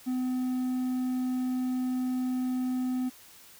triangle tone, 254 Hz, B3, 49 cents sharp, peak -25 dBFS, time 0.06-3.1 s, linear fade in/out 20 ms, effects white hiss -53 dBFS RMS until 3.59 s

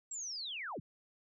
sine linear sweep, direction down, 7680 to 72.1 Hz, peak -39 dBFS, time 0.11-0.8 s, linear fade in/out 5 ms, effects none

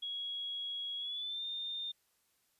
sine tone with pitch glide, 3322 to 3623 Hz, G#7 to A7, 0 to +50 cents, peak -37 dBFS, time 0.02-1.92 s, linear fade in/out 10 ms, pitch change +150 cents, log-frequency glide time 0.98-1.44 s, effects white hiss -75 dBFS RMS until 2.59 s + resampled to 32000 Hz

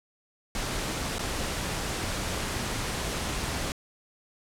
pink noise with dropouts, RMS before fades -31 dBFS, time 0.55-3.72 s, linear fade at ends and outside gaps 1 ms, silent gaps 1.184-1.192 s, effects low-pass 10000 Hz 12 dB/octave

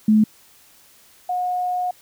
sine tone pair in turn, 215.2 / 723.8 Hz, A3 / F#5, -38 / -38 cents, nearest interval octave + major sixth, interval 2100 cents, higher second, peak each -11 / -20 dBFS, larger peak first, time 0.08-0.24 / 1.29-1.91 s, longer second, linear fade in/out 5 ms, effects white hiss -52 dBFS RMS until 2.01 s

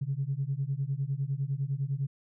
sine beating tone pair, 132.9 / 142.8 Hz, C3 / D3, +27 / -48 cents, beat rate 9.9 Hz, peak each -31 dBFS, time 0.01-2.07 s, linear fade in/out 10 ms, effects tanh soft clip ceiling -21 dBFS

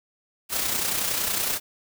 white noise with amplitude modulation, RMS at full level -24 dBFS, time 0.49-1.6 s, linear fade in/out 50 ms, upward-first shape sine, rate 30.8 Hz, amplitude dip 45%, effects none

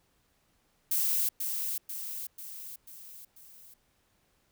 violet noise with echo, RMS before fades -28 dBFS, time 0.91-1.29 s, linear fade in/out 5 ms, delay 490 ms, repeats 5, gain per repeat -5 dB, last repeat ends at 3.74 s, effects pink hiss -71 dBFS RMS until 4.51 s

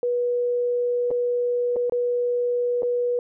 sine tone with dropouts, 486.4 Hz, B4, 26 cents flat, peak -20 dBFS, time 0.03-3.19 s, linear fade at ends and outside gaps 1 ms, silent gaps 1.106-1.112 / 1.76-1.765 / 1.897-1.922 / 2.822-2.831 s, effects none

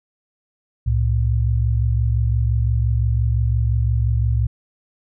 sine tone pair together, 66.9 / 112.7 Hz, C2 / A2, +39 / +42 cents, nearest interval major sixth, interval 903 cents, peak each -18 dBFS, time 0.86-4.47 s, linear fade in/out 10 ms, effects none

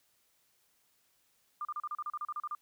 sine tone bursts, 1200 Hz, D6, 37 cents sharp, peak -34 dBFS, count 13, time 1.61-2.55 s, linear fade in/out 2 ms, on 40 ms, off 35 ms, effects white hiss -72 dBFS RMS until 2.61 s

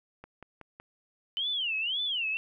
click train, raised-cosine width 0.5 ms, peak -30 dBFS, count 4, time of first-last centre 0.24-0.8 s, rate 5.36 Hz
sine tone with vibrato, 3000 Hz, F#7, 23 cents sharp, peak -28 dBFS, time 1.37-2.37 s, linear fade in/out 0 ms, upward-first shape sine, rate 1.9 Hz, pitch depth 270 cents each way
effects none

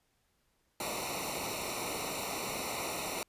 pink noise with comb filter, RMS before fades -37 dBFS, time 0.8-3.23 s, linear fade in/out 2 ms, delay 0.61 ms, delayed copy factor -0.95, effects pink hiss -75 dBFS RMS until 3.28 s + resampled to 32000 Hz

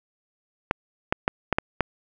clicks, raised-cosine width 0.5 ms, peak -5 dBFS, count 6, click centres 0.711 / 1.125 / 1.279 / 1.527 / 1.585 / 1.807 s, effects none

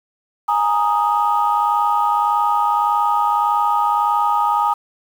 sine chord, Ab suspended second, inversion none, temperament equal, 830.6 / 932.3 / 1244.5 Hz, Ab5 / Bb5 / Eb6, 0 / 0 / 0 cents, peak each -18 dBFS, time 0.48-4.74 s, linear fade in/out 10 ms, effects tanh soft clip ceiling -6 dBFS + 7-bit

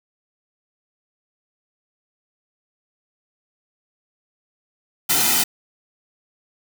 white noise with comb filter, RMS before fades -18 dBFS, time 5.09-5.44 s, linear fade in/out 10 ms, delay 1.8 ms, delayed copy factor -0.9, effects none

